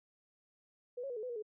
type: tone with pitch steps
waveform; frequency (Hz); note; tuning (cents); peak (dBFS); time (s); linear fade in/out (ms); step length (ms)
sine; 490.9 / 549 / 486.1 / 430.2 / 502 / 475.8 / 426.6; B4 / C#5 / B4 / A4 / B4 / A#4 / G#4; -10 / -17 / -28 / -39 / +28 / +35 / +46; -38; 0.97-1.425; 10; 65
effects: none